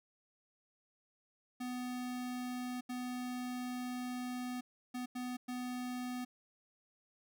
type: tone bursts at uneven times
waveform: square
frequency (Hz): 249.1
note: B3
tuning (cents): +15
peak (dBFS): -39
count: 5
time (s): 1.6-2.81 / 2.89-4.61 / 4.94-5.06 / 5.15-5.37 / 5.48-6.25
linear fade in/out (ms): 10
effects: none

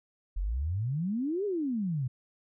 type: exponential two-way sweep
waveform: sine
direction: up then down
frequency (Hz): 41.17 to 425 to 120.4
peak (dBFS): -28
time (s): 0.36-2.08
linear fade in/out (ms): 10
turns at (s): 1.45
effects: none

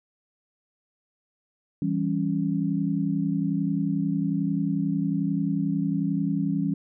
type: chord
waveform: sine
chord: C# diminished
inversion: first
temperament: equal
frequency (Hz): 164.81 / 196 / 277.2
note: E3 / G3 / C#4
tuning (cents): 0 / 0 / 0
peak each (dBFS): -27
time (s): 1.82-6.74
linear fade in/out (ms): 2
effects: none

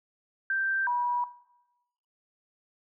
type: tone pair in turn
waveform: sine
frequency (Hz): 1568 / 971.3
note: G6 / B5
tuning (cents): 0 / -29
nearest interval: minor sixth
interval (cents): 829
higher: first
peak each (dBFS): -25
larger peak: neither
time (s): 0.5-0.87 / 0.87-1.24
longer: neither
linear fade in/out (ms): 2
effects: noise-tail reverb RT60 0.9 s tail -18 dB re dry

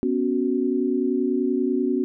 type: chord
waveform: sine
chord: B suspended second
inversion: none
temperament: equal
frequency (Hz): 246.9 / 277.2 / 370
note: B3 / C#4 / F#4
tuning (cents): 0 / 0 / 0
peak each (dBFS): -24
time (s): 0.03-2.04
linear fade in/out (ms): 0
effects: none

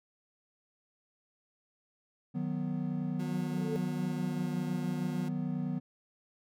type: chord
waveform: triangle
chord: B major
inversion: first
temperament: equal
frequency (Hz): 155.56 / 185 / 246.9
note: D#3 / F#3 / B3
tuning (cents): 0 / 0 / 0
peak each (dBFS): -34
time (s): 2.34-5.8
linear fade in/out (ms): 20
type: tone with pitch glide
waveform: 30% pulse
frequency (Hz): 180.5 to 178.53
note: F#3 to F3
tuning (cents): -43 to +38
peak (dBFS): -37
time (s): 3.19-5.29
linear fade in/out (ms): 10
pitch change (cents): -19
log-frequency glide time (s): 4.03-4.53
type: tone with exponential growth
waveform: sine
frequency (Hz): 440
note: A4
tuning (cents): 0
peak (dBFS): -29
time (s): 3.4-3.76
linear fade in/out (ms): 0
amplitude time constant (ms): 77
effects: none

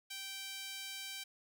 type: tone with high-pass filter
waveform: sawtooth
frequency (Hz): 780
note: G5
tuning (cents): -9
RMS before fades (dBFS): -45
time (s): 0.1-1.24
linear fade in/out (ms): 10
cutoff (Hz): 2900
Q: 1.3
effects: none

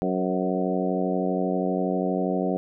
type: harmonic tone with a mistuned harmonic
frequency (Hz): 92.5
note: F#2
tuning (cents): 0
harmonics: 2 / 3 / 4 / 5 / 6 / 7 / 8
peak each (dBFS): -27 / -29 / -30 / -31 / -32 / -32 / -33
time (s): 0.02-2.57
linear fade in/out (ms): 0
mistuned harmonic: 6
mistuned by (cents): -25
effects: none

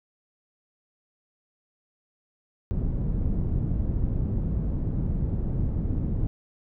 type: low-pass noise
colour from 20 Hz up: pink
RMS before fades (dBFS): -26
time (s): 2.71-6.27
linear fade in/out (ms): 0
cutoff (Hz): 200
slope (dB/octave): 12
effects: none

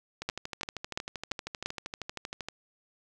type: two click trains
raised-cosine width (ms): 0.2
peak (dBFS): -13 / -19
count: 5 / 30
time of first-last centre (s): 0.29-1.66 / 0.22-2.486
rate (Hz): 2.92 / 12.8
effects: none

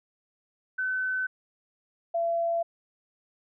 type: tone pair in turn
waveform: sine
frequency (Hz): 1517 / 675.7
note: F#6 / E5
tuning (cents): +43 / +43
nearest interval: octave + major second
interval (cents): 1400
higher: first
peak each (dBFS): -26 / -24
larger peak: second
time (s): 0.78-1.27 / 2.14-2.63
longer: neither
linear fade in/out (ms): 10
effects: none

